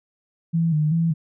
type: tone with vibrato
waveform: sine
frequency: 158.9 Hz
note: D#3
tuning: 37 cents sharp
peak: -17 dBFS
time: 0.53-1.14 s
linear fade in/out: 20 ms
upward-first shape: square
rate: 2.6 Hz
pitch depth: 73 cents each way
effects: none